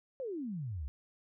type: exponential sweep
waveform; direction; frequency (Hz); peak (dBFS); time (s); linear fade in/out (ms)
sine; down; 554.4 to 63; -36; 0.2-0.88; 0
effects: none